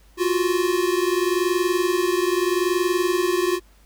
square tone pair together, 349.2 / 370 Hz, F4 / F#4, 0 / 0 cents, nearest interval minor second, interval 100 cents, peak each -22 / -23 dBFS, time 0.17-3.6 s, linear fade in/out 50 ms, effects added 50 Hz sine -51 dBFS peak until 3.85 s + pink hiss -58 dBFS RMS until 3.85 s

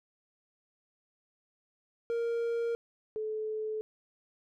triangle / sine tone pair in turn, 466.2 / 433 Hz, A#4 / A4, 0 / -28 cents, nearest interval minor second, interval 128 cents, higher first, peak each -27 / -32 dBFS, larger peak first, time 2.1-2.75 / 3.16-3.81 s, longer neither, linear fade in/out 0 ms, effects none

